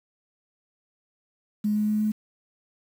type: tone with pitch steps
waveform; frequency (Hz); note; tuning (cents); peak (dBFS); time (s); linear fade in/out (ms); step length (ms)
sine; 210 / 211.3 / 212.7 / 214; G#3 / G#3 / G#3 / A3; +19 / +30 / +42 / -48; -21; 1.64-2.12; 10; 120
effects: 8-bit